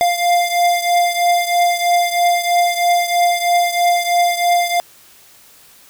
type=beating tone pair; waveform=square; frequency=698.5 / 701.6 Hz; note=F5 / F5; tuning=0 / +8 cents; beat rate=3.1 Hz; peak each=-15 / -19 dBFS; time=0.01-4.8 s; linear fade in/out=0 ms; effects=white hiss -46 dBFS RMS until 5.89 s